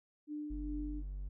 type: tone with tremolo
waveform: sine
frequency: 298.8 Hz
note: D4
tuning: 30 cents sharp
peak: -38 dBFS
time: 0.27-1.03 s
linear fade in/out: 50 ms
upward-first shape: sine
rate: 2.5 Hz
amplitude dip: 35%
type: tone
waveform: triangle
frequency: 47.98 Hz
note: G1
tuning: 36 cents flat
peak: -37 dBFS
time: 0.5-1.29 s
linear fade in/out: 10 ms
effects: none